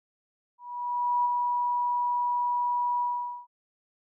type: tone with ADSR envelope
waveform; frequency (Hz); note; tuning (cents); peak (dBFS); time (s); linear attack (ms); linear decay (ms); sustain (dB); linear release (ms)
sine; 972; B5; -28; -21; 0.58-3.47; 670; 20; -3; 460
effects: none